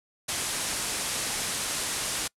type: low-pass noise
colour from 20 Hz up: white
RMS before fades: -31 dBFS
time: 0.28-2.28 s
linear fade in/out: 10 ms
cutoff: 11000 Hz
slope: 48 dB/octave
effects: noise-tail reverb RT60 0.1 s tail -26 dB re dry